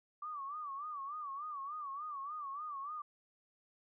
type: tone with vibrato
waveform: sine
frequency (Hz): 1160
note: D6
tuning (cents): -22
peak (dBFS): -40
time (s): 0.22-3.02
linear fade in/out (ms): 5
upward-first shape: sine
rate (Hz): 3.4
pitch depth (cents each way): 120
effects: none